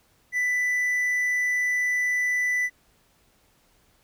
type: tone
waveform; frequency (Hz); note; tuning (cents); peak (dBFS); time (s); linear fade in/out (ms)
triangle; 1986; B6; +9; -20; 0.32-2.7; 50
effects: pink hiss -63 dBFS RMS until 4.03 s